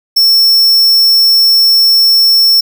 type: tone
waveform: square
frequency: 5400 Hz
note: E8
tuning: 41 cents sharp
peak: -5 dBFS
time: 0.16-2.61 s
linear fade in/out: 10 ms
effects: none